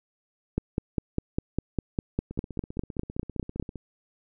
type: two click trains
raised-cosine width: 3 ms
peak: -24 / -12 dBFS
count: 23 / 16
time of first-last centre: 2.31-3.757 / 0.58-3.598 s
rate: 15.2 / 4.97 Hz
effects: none